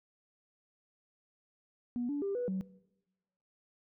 sine tone with pitch steps, 242.5 / 288.3 / 396.8 / 490.6 / 188.9 Hz, B3 / D4 / G4 / B4 / F#3, -31 / -32 / +21 / -12 / +36 cents, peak -31 dBFS, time 1.96-2.61 s, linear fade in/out 0 ms, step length 130 ms, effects noise-tail reverb RT60 1.0 s tail -22 dB re dry + tanh soft clip ceiling -27 dBFS

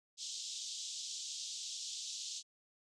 white band-pass noise, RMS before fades -44 dBFS, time 0.17-2.43 s, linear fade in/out 50 ms, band 3200 to 7400 Hz, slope 48 dB/octave, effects none

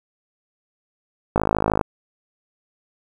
click train, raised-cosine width 1 ms, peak -4 dBFS, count 25, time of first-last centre 1.36-1.812 s, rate 53.1 Hz, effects 7-bit

